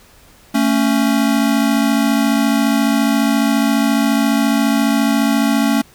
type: tone pair together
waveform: square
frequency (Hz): 222.7 / 277.2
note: A3 / C#4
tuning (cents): +21 / 0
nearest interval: major third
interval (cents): 379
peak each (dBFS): -16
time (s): 0.54-5.82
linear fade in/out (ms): 10
effects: pink hiss -47 dBFS RMS until 5.94 s